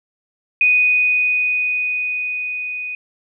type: tone with level ramp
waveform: sine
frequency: 2486 Hz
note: D#7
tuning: 2 cents flat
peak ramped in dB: -10 to -24 dBFS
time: 0.61-2.95 s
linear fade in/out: 2 ms
effects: none